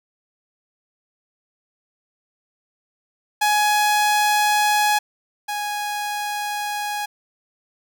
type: tone pair in turn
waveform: sawtooth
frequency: 838 / 829.8 Hz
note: G#5 / G#5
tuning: +15 / -2 cents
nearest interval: unison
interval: 17 cents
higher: first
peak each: -12 / -20 dBFS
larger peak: first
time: 3.41-4.99 / 5.48-7.06 s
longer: neither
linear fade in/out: 10 ms
effects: none